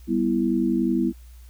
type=chord; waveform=sine; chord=E minor; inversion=first; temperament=equal; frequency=196 / 246.9 / 329.6 Hz; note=G3 / B3 / E4; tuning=0 / 0 / 0 cents; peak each=-25 / -23 / -23 dBFS; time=0.07-1.13 s; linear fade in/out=50 ms; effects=added 60 Hz sine -42 dBFS peak until 1.49 s + white hiss -58 dBFS RMS until 1.49 s